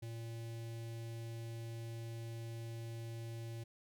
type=tone with notch filter; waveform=square; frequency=115.1 Hz; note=A#2; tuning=22 cents flat; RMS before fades=-45 dBFS; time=0.02-3.64 s; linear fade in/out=10 ms; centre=1200 Hz; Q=1; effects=none